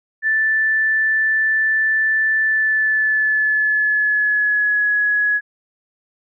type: tone with pitch glide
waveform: sine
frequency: 1760 to 1681.5 Hz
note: A6 to G#6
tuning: 0 to +21 cents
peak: -14 dBFS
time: 0.22-5.41 s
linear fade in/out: 50 ms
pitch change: -79 cents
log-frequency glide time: 2.42-4.89 s
effects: none